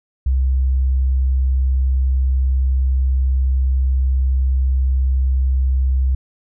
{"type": "tone", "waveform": "sine", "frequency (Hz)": 65.3, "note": "C2", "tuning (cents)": -3, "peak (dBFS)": -13, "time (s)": [0.26, 6.15], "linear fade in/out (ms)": 5, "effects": []}